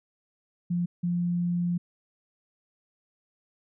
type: tone bursts at uneven times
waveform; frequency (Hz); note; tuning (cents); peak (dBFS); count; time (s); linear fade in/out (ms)
sine; 174.61; F3; 0; -24; 2; 0.7-0.86 / 1.03-1.78; 10
effects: none